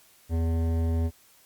sine tone with hard clipping, 82.41 Hz, E2, in tune, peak -25 dBFS, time 0.29-1.11 s, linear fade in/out 50 ms, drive 14 dB, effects white hiss -58 dBFS RMS until 1.45 s + Opus 48 kbps

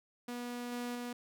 sawtooth tone with level steps, 242.8 Hz, B3, 29 cents flat, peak -35 / -33 / -35 dBFS, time 0.28-1.13 s, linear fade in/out 5 ms, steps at 0.72 / 0.95 s, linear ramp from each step 2 ms, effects none

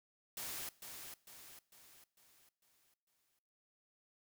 white noise with echo, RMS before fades -44 dBFS, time 0.37-0.69 s, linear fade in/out 2 ms, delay 450 ms, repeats 6, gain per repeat -6 dB, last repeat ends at 3.39 s, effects noise-tail reverb RT60 0.8 s tail -21 dB re dry

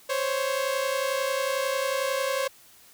sawtooth tone pair together, 523.3 / 554.4 Hz, C5 / C#5, 0 / 0 cents, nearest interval minor second, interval 100 cents, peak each -24 dBFS, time 0.09-2.48 s, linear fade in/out 10 ms, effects white hiss -54 dBFS RMS until 2.93 s

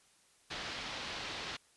white low-pass noise, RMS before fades -42 dBFS, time 0.5-1.57 s, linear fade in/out 10 ms, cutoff 4500 Hz, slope 24 dB/octave, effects white hiss -67 dBFS RMS until 1.76 s + resampled to 24000 Hz

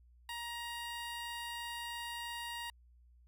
15% pulse tone, 943 Hz, A#5, 20 cents sharp, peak -34 dBFS, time 0.29-2.7 s, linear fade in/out 2 ms, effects added 60 Hz sine -60 dBFS peak until 3.27 s

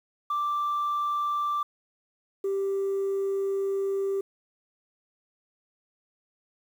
sine tone pair in turn, 1174.7 / 392 Hz, D6 / G4, 0 / 0 cents, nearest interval octave + perfect fifth, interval 1900 cents, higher first, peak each -23 / -23 dBFS, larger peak neither, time 0.3-1.63 / 2.44-4.21 s, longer second, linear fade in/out 5 ms, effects tanh soft clip ceiling -23 dBFS + 9-bit

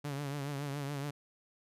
sawtooth tone with vibrato, 142 Hz, C#3, 42 cents sharp, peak -32 dBFS, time 0.04-1.11 s, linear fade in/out 10 ms, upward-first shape triangle, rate 7.1 Hz, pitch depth 79 cents each way, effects resampled to 32000 Hz

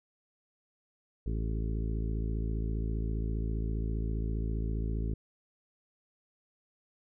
harmonic tone with a mistuned harmonic, 55 Hz, A1, in tune, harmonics 1 / 2 / 3 / 4 / 5 / 6 / 7 / 8, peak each -31 / -37 / -41 / -43 / -45 / -47 / -48 / -49 dBFS, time 1.26-5.14 s, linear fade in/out 5 ms, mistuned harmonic 8, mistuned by -32 cents, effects none

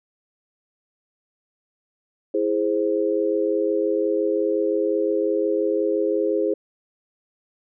sine chord, E augmented, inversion none, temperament equal, 329.6 / 415.3 / 523.3 Hz, E4 / G#4 / B#4, 0 / 0 / 0 cents, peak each -24 / -22 / -24 dBFS, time 2.34-6.54 s, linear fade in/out 5 ms, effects none

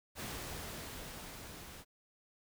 pink noise with level ramp, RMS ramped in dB -42 to -51 dBFS, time 0.15-1.85 s, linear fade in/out 50 ms, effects none

